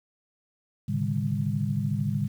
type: tone cluster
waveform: sine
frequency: 109.1 / 138 / 151.3 / 200.7 Hz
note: A2 / C#3 / D#3 / G3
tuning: -14 / -7 / -48 / +41 cents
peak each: -30 dBFS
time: 0.88-2.28 s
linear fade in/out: 10 ms
effects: 9-bit